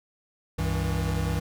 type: tone cluster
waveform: square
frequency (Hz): 66.4 / 95.3 / 162.1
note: C2 / G2 / E3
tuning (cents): +26 / -48 / -29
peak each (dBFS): -30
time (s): 0.58-1.4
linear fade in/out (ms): 10
effects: none